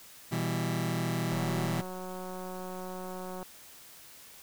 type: chord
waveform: sawtooth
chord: E minor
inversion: second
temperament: just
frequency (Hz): 123.61 / 164.81 / 197.78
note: B2 / E3 / G3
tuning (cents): +2 / 0 / +16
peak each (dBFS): -29 / -28 / -33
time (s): 0.31-1.82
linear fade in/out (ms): 20
type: click train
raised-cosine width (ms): 1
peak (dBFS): -28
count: 389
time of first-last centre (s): 1.32-3.429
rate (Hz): 184
effects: white hiss -52 dBFS RMS until 4.42 s